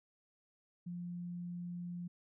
sine tone, 175.2 Hz, F3, 6 cents sharp, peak -40 dBFS, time 0.86-2.08 s, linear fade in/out 10 ms, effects none

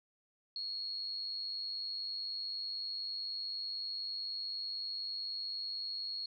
sine tone with amplitude modulation, 4311 Hz, C#8, 49 cents flat, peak -34 dBFS, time 0.56-6.26 s, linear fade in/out 2 ms, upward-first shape sine, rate 100 Hz, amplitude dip 70%, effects none

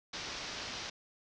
white low-pass noise, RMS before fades -42 dBFS, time 0.13-0.9 s, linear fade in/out 5 ms, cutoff 5900 Hz, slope 48 dB/octave, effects none

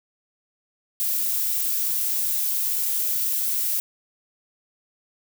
violet noise, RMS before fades -24 dBFS, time 1-3.8 s, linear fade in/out 0 ms, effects none

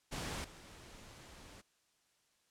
pink noise with level steps, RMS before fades -41 / -55 dBFS, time 0.11-1.62 s, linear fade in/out 20 ms, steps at 0.44 s, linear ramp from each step 5 ms, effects white hiss -75 dBFS RMS until 2.5 s + low-pass 9000 Hz 12 dB/octave

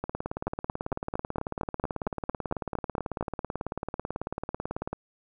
two click trains, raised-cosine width 1 ms, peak -17 / -14 dBFS, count 90 / 13, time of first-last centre 0.04-4.93 / 0.47-3.21 s, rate 18.2 / 4.38 Hz, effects none

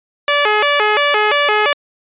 10% pulse tone with vibrato, 495 Hz, B4, 4 cents sharp, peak -3 dBFS, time 0.28-1.73 s, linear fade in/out 2 ms, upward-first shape square, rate 2.9 Hz, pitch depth 270 cents each way, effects resampled to 8000 Hz

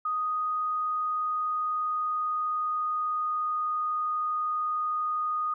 sine tone with pitch glide, 1244.5 to 1235.9 Hz, D#6 to D#6, 0 to -12 cents, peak -26 dBFS, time 0.05-5.54 s, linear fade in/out 5 ms, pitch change -12 cents, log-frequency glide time 0.48-3.67 s, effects none

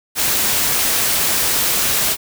white noise, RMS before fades -17 dBFS, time 0.15-2.17 s, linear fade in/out 50 ms, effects none

